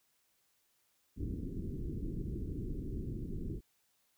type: low-pass noise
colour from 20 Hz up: pink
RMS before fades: -39 dBFS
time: 1.16-3.61 s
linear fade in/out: 50 ms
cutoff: 380 Hz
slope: 48 dB/octave
effects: white hiss -75 dBFS RMS until 4.17 s